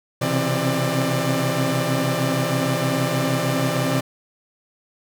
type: tone cluster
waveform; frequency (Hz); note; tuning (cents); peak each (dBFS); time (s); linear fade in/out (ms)
sawtooth; 128.1 / 134.5 / 165.5 / 265.9 / 594; C3 / C3 / E3 / C4 / D5; -36 / +48 / +7 / +28 / +20; -22; 0.21-4.01; 10
effects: none